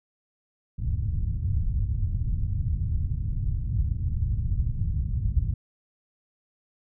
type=low-pass noise; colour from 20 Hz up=white; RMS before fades=-26 dBFS; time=0.78-5.54 s; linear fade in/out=5 ms; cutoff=110 Hz; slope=24 dB/octave; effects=none